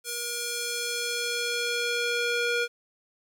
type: tone with band-pass filter sweep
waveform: square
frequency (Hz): 476.9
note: A#4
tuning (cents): +39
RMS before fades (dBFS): -29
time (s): 0.04-2.68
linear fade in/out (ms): 50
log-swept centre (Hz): 9400 to 2200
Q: 0.71
effects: 9-bit